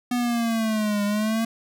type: linear two-way sweep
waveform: square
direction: down then up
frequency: 246.9 to 203.2 to 228.7 Hz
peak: -22 dBFS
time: 0.11-1.45 s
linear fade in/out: 5 ms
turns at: 1.04 s
effects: none